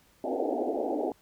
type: band-pass noise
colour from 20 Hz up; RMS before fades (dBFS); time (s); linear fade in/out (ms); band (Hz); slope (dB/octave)
pink; -30; 0.24-1.12; 2; 250 to 810; 96
effects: pink hiss -63 dBFS RMS until 1.21 s